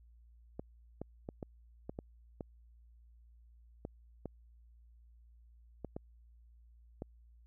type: clicks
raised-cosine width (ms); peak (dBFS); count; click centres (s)
2; -27; 12; 0.595 / 1.016 / 1.289 / 1.428 / 1.895 / 1.989 / 2.408 / 3.851 / 4.257 / 5.847 / 5.965 / 7.021
effects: added 58 Hz sine -58 dBFS peak until 7.46 s